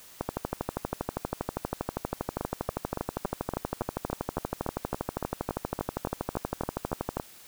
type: two click trains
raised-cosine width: 1 ms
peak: -16 / -14 dBFS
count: 18 / 88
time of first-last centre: 2.41-7.199 / 0.21-7.17 s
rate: 3.55 / 12.5 Hz
effects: white hiss -51 dBFS RMS until 7.47 s